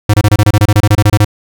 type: tone bursts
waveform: square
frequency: 104.6 Hz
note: G#2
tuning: 13 cents sharp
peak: -5 dBFS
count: 16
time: 0.09-1.248 s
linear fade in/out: 5 ms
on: 48 ms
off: 26 ms
effects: none